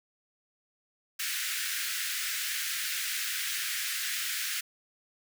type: high-pass noise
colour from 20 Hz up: pink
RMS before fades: -33 dBFS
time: 1.19-4.61 s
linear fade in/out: 10 ms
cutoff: 1500 Hz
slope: 48 dB/octave
effects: none